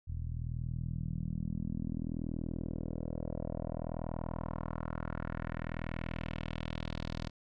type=tone with low-pass filter sweep; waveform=10% pulse; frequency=40.55 Hz; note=E1; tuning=28 cents flat; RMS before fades=-38 dBFS; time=0.07-7.3 s; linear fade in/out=20 ms; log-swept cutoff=93 to 4700 Hz; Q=2.1; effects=none